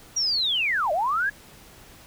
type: linear two-way sweep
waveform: sine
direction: down then up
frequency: 5780 to 578 to 1706 Hz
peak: -21 dBFS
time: 0.16-1.3 s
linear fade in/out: 10 ms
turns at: 0.92 s
effects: pink hiss -49 dBFS RMS until 2.06 s